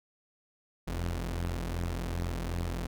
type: tone pair together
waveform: sawtooth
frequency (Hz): 44 / 85.4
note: F1 / F2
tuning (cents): +14 / -38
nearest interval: major seventh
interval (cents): 1148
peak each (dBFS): -30 / -31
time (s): 0.87-2.87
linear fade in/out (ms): 10
effects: none